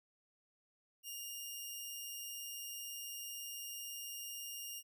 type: tone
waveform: 10% pulse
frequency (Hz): 2826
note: F7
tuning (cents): +20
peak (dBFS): -35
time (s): 1.03-4.83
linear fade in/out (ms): 50
effects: none